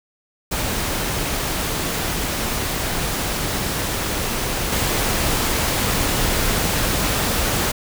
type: noise with level steps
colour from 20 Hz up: pink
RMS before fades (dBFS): -23 / -20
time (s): 0.51-7.72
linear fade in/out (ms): 10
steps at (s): 4.72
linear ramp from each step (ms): 5
effects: none